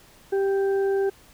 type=harmonic tone; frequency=392 Hz; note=G4; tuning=in tune; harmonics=1 / 2 / 4; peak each=-20 / -34 / -38 dBFS; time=0.32-1.1 s; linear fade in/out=10 ms; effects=pink hiss -53 dBFS RMS until 1.33 s